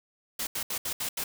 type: noise bursts at uneven times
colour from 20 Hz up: white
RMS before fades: -32 dBFS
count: 6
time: 0.39-0.47 / 0.55-0.63 / 0.7-0.78 / 0.85-0.93 / 1-1.09 / 1.17-1.24 s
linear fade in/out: 5 ms
effects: none